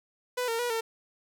sawtooth tone with pitch steps, 496.8 / 457.8 / 484.6 / 452.5 Hz, B4 / A#4 / B4 / A4, +10 / -31 / -33 / +48 cents, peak -24 dBFS, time 0.37-0.81 s, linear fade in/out 10 ms, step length 110 ms, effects none

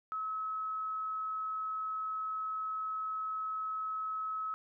sine tone, 1288 Hz, E6, 41 cents flat, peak -34 dBFS, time 0.12-4.54 s, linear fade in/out 0 ms, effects none

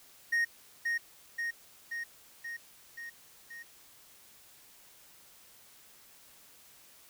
triangle tone with echo, 1862 Hz, A#6, 2 cents flat, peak -24 dBFS, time 0.32-0.45 s, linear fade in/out 10 ms, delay 530 ms, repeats 6, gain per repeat -3 dB, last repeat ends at 3.63 s, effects white hiss -58 dBFS RMS until 7.09 s

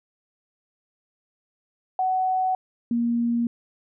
sine tone pair in turn, 748 / 235.6 Hz, F#5 / A#3, +19 / +19 cents, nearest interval octave + minor sixth, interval 2000 cents, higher first, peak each -20 dBFS, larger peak neither, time 1.99-2.55 / 2.91-3.47 s, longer neither, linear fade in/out 2 ms, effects none

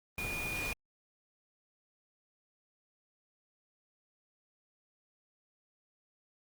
sine tone in noise, 2440 Hz, D#7, 34 cents flat, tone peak -36 dBFS, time 0.18-0.73 s, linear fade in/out 2 ms, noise pink, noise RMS -40 dBFS, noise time 0.18-0.73 s, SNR +1 dB, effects Opus 24 kbps

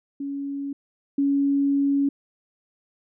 sine tone pair in turn, 279.8 / 279.8 Hz, C#4 / C#4, +16 / +16 cents, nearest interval unison, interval 0 cents, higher neither, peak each -27 / -18 dBFS, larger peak second, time 0.2-0.73 / 1.18-2.09 s, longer second, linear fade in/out 5 ms, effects none

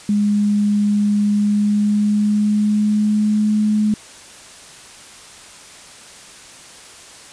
sine tone with pitch glide, 206.5 to 212.3 Hz, G#3 to G#3, -10 to +38 cents, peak -13 dBFS, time 0.09-3.94 s, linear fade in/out 2 ms, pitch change +48 cents, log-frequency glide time 1.33-3.51 s, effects white hiss -40 dBFS RMS until 7.32 s + resampled to 22050 Hz

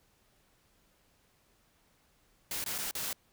white noise with dropouts, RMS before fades -36 dBFS, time 2.51-3.13 s, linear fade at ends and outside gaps 2 ms, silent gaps 2.641-2.661 / 2.781-2.785 / 2.911-2.951 s, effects pink hiss -69 dBFS RMS until 3.32 s

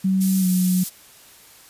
sine tone with pitch glide, 190 to 183 Hz, F#3 to F#3, +46 to -19 cents, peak -16 dBFS, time 0.04-0.84 s, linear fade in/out 10 ms, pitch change -65 cents, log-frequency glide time 0.4-0.46 s
pink high-pass noise, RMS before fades -29 dBFS, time 0.2-0.9 s, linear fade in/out 20 ms, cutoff 8500 Hz, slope 12 dB/octave
effects white hiss -48 dBFS RMS until 1.69 s + resampled to 32000 Hz

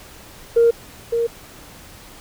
sine tone pair in turn, 466.2 / 466.2 Hz, A#4 / A#4, 0 / 0 cents, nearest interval unison, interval 0 cents, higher neither, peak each -9 / -16 dBFS, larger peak first, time 0.56-0.71 / 1.12-1.27 s, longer neither, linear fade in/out 10 ms, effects tanh soft clip ceiling -6 dBFS + pink hiss -42 dBFS RMS until 2.2 s

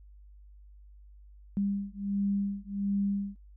sine beating tone pair, 199 / 200.4 Hz, G3 / G3, +26 / +38 cents, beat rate 1.4 Hz, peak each -31 dBFS, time 1.57-3.36 s, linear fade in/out 0 ms, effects added 50 Hz sine -50 dBFS peak until 3.56 s

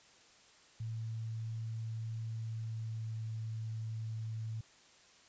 sine tone with pitch glide, 112.3 to 111.14 Hz, A2 to A2, +36 to +18 cents, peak -37 dBFS, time 0.8-4.61 s, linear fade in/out 5 ms, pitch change -18 cents, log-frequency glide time 2.41-3.21 s, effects white hiss -62 dBFS RMS until 5.28 s + resampled to 16000 Hz

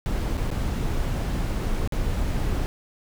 brown noise with dropouts, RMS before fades -25 dBFS, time 0.06-2.66 s, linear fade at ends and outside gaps 0 ms, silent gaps 0.371-0.377 / 0.504-0.513 / 1.875-1.923 s, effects none

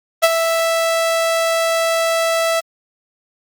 sawtooth tone with ADSR envelope, 659.3 Hz, E5, in tune, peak -3 dBFS, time 0.22-2.61 s, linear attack 21 ms, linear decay 37 ms, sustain -8 dB, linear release 20 ms, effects Opus 24 kbps

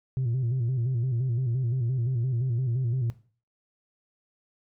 sine tone with vibrato, 123.47 Hz, B2, in tune, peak -22 dBFS, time 0.17-3.1 s, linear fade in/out 0 ms, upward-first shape square, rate 5.8 Hz, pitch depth 99 cents each way, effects noise-tail reverb RT60 0.4 s tail -18 dB re dry + tanh soft clip ceiling -22 dBFS

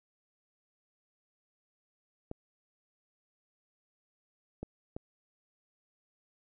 clicks, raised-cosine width 2 ms, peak -25 dBFS, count 3, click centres 2.314 / 4.63 / 4.965 s, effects none

